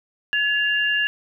sine tone pair together, 1697.7 / 2792 Hz, G#6 / F7, +38 / -1 cents, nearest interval major sixth, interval 861 cents, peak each -20 / -22 dBFS, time 0.33-1.07 s, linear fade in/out 0 ms, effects none

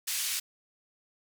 white band-pass noise, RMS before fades -32 dBFS, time 0.07-0.4 s, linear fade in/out 10 ms, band 2200 to 11000 Hz, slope 12 dB/octave, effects none

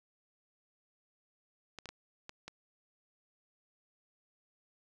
clicks, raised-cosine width 0.2 ms, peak -27 dBFS, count 5, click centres 1.787 / 1.857 / 1.89 / 2.294 / 2.48 s, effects none

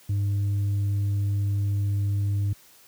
sine tone with tanh clipping, 100.8 Hz, G2, 49 cents sharp, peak -22 dBFS, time 0.09-2.53 s, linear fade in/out 5 ms, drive 2 dB, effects white hiss -54 dBFS RMS until 2.87 s + high-pass 60 Hz 12 dB/octave

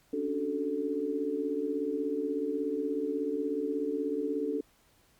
sine chord, D major seventh, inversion third, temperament equal with one note detuned, 277.2 / 293.7 / 374.9 / 440 Hz, C#4 / D4 / F#4 / A4, 0 / 0 / +23 / 0 cents, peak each -37 / -33 / -38 / -32 dBFS, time 0.13-4.61 s, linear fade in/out 5 ms, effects pink hiss -65 dBFS RMS until 5.19 s + MP3 96 kbps

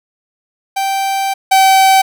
45% pulse tone pair in turn, 780 / 768.8 Hz, G5 / G5, -9 / -34 cents, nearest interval unison, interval 25 cents, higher first, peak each -14 / -6 dBFS, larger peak second, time 0.76-1.34 / 1.51-2.02 s, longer first, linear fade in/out 10 ms, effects none

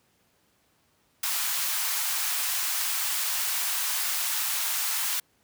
white high-pass noise, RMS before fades -28 dBFS, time 1.23-5.2 s, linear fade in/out 5 ms, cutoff 820 Hz, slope 24 dB/octave, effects pink hiss -67 dBFS RMS until 5.43 s + high-pass 80 Hz 12 dB/octave

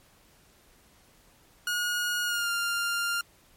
sawtooth tone with pitch glide, 1442 to 1397.7 Hz, F#6 to F6, -45 to +1 cents, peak -23 dBFS, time 1.67-3.21 s, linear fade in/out 2 ms, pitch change -54 cents, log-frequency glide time 2.25-2.5 s, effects pink hiss -60 dBFS RMS until 3.56 s + MP3 64 kbps

